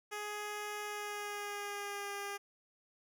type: tone with pitch glide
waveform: 10% pulse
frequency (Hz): 417.4 to 402.9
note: G#4 to G4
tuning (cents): +9 to +48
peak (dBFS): -31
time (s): 0.11-2.38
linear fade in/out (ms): 20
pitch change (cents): -61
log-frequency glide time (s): 0.84-2.12
effects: none